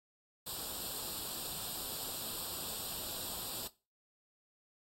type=noise with comb filter; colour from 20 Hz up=white; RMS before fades=-41 dBFS; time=0.46-3.68 s; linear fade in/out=10 ms; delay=0.24 ms; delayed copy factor=+0.8; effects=noise-tail reverb RT60 0.3 s tail -19 dB re dry + AAC 48 kbps